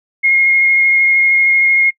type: tone with vibrato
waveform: sine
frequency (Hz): 2147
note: C7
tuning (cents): +44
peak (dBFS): -8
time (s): 0.23-1.91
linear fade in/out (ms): 20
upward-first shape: triangle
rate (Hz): 13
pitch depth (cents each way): 12
effects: noise-tail reverb RT60 0.1 s tail -24 dB re dry